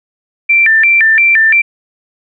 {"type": "tone with vibrato", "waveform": "sine", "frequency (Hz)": 2047, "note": "C7", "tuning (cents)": -38, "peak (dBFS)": -5, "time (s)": [0.49, 1.62], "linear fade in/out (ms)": 10, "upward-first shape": "square", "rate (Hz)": 2.9, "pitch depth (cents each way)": 240, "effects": []}